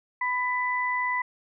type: tone pair together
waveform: sine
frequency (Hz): 997 / 1992.3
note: B5 / B6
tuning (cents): +16 / +15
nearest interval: octave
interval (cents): 1199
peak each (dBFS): -27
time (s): 0.21-1.22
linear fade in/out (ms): 5
effects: none